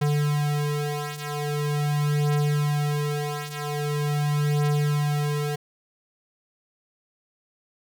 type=beating tone pair; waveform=square; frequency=146.83 / 147.26 Hz; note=D3 / D3; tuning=0 / +5 cents; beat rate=0.43 Hz; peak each=-28 / -25 dBFS; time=0.01-5.56 s; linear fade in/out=10 ms; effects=none